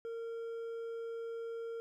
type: tone with hard clipping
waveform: triangle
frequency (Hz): 459.8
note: A#4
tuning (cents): -24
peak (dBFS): -40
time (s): 0.05-1.8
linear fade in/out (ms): 0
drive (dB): 7
effects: none